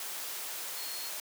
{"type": "tone in noise", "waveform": "sine", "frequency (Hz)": 4292, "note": "C8", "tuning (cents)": 43, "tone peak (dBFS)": -43, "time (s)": [0.77, 1.09], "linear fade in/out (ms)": 2, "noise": "white", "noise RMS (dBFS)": -39, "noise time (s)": [0, 1.2], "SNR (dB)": -7, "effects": ["high-pass 400 Hz 12 dB/octave"]}